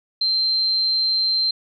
sine tone, 4134 Hz, C8, 22 cents flat, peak -17 dBFS, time 0.21-1.51 s, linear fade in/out 5 ms, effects none

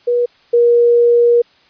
sine tone pair in turn, 483.3 / 475.3 Hz, B4 / A#4, -38 / +34 cents, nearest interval unison, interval 28 cents, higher first, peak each -11 / -7 dBFS, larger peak second, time 0.07-0.26 / 0.53-1.42 s, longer second, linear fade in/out 10 ms, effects white hiss -51 dBFS RMS until 1.69 s + resampled to 11025 Hz

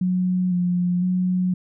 sine tone with vibrato, 180.2 Hz, F#3, 45 cents flat, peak -18 dBFS, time 0.01-1.54 s, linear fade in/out 5 ms, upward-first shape square, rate 0.99 Hz, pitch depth 23 cents each way, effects none

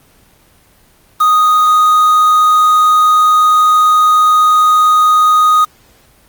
triangle tone with quantisation, 1244.5 Hz, D#6, in tune, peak -4 dBFS, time 1.2-5.65 s, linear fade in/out 10 ms, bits 4, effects pink hiss -48 dBFS RMS until 6.28 s + Opus 24 kbps

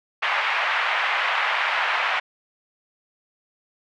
white band-pass noise, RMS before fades -23 dBFS, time 0.22-2.2 s, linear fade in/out 10 ms, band 720 to 2500 Hz, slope 24 dB/octave, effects none

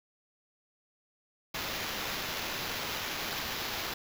violet noise with sample-and-hold, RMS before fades -36 dBFS, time 1.54-3.94 s, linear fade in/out 5 ms, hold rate 8820 Hz, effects none

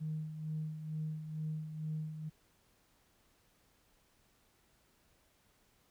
sine tone with tremolo, 155.56 Hz, D#3, in tune, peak -34 dBFS, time 0-2.3 s, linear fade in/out 20 ms, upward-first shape sine, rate 2.2 Hz, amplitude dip 60%, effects tanh soft clip ceiling -30 dBFS + pink hiss -71 dBFS RMS until 5.9 s

